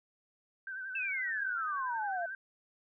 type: tone with vibrato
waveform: sine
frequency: 1544 Hz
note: G6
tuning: 27 cents flat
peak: -38 dBFS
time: 0.67-2.35 s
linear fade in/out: 2 ms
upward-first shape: sine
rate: 11 Hz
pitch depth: 56 cents each way
type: exponential sweep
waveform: sine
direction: down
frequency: 2683 to 664 Hz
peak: -33 dBFS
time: 0.95-2.26 s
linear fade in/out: 5 ms
effects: none